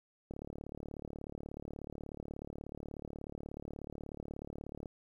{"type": "click train", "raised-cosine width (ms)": 2, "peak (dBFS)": -30, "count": 167, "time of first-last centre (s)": [0.31, 4.858], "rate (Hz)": 36.5, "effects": ["11-bit"]}